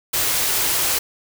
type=band-stop noise; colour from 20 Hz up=white; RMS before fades=-20 dBFS; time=0.13-0.99 s; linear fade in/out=10 ms; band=170 to 270 Hz; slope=96 dB/octave; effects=none